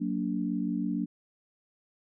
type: chord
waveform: sine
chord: Gb augmented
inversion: none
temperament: just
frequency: 185 / 231.2 / 289.1 Hz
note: Gb3 / Bb3 / D4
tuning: 0 / -14 / -27 cents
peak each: -32 dBFS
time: 0-1.06 s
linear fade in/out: 20 ms
effects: none